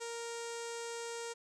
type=tone with low-pass filter; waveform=sawtooth; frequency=466.2 Hz; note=A#4; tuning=in tune; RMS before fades=-42 dBFS; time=0-1.34 s; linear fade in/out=20 ms; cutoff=7600 Hz; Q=3.2; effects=none